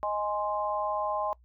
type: chord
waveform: sine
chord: Ab major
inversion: second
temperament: equal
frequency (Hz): 622.3 / 830.6 / 1046.5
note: Eb5 / Ab5 / C6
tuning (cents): 0 / 0 / 0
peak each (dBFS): -32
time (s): 0.03-1.33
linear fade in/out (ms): 0
effects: noise-tail reverb RT60 0.1 s tail -22 dB re dry + added 60 Hz sine -56 dBFS peak until 1.44 s